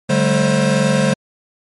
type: tone cluster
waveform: square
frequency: 146.1 / 192.3 / 214.4 / 528 Hz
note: D3 / G3 / A3 / C5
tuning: -9 / -33 / -45 / +16 cents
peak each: -19 dBFS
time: 0.09-1.14 s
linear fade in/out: 10 ms
effects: MP3 48 kbps